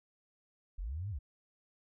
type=linear two-way sweep; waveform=sine; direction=up then down; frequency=37 to 108.9 to 51.2 Hz; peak=-36 dBFS; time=0.78-1.19 s; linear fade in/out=10 ms; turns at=1.1 s; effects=none